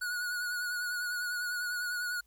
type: tone with vibrato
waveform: square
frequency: 1457 Hz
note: F#6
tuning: 27 cents flat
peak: -33 dBFS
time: 0.01-2.21 s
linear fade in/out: 10 ms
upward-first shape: sine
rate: 10 Hz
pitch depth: 32 cents each way
effects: added 49 Hz sine -66 dBFS peak until 2.26 s + white hiss -73 dBFS RMS until 2.26 s